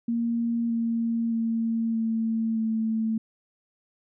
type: tone with pitch steps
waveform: sine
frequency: 233.1 / 230.3 / 227.5 / 224.8 / 222.1 Hz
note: A#3 / A#3 / A#3 / A3 / A3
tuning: 0 / -21 / -42 / +37 / +16 cents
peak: -23 dBFS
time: 0.08-3.18 s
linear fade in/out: 5 ms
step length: 620 ms
effects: none